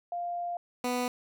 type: tone pair in turn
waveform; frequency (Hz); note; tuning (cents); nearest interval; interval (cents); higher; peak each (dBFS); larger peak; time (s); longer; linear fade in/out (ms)
sine / 15% pulse; 698.5 / 247.5; F5 / B3; 0 / +4; octave + tritone; 1796; first; -31 / -22; second; 0.12-0.57 / 0.84-1.08; first; 2
effects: none